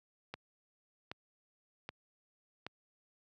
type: click train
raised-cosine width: 0.3 ms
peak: -25 dBFS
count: 4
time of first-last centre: 0.34-2.666 s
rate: 1.29 Hz
effects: high-pass 80 Hz 12 dB/octave